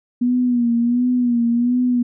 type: tone with vibrato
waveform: sine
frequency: 241.7 Hz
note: B3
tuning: 37 cents flat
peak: -14 dBFS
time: 0.21-2.03 s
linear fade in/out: 10 ms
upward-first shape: sine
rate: 1.4 Hz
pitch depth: 57 cents each way
effects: none